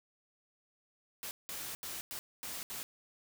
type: noise bursts at uneven times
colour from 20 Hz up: white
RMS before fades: -42 dBFS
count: 6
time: 1.23-1.31 / 1.49-1.75 / 1.83-2.01 / 2.11-2.19 / 2.43-2.63 / 2.7-2.83 s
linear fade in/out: 0 ms
effects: none